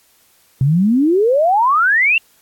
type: exponential sweep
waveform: sine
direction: up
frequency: 127.3 to 2794 Hz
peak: -10 dBFS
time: 0.61-2.18 s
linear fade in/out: 2 ms
effects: white hiss -54 dBFS RMS until 2.41 s + AAC 64 kbps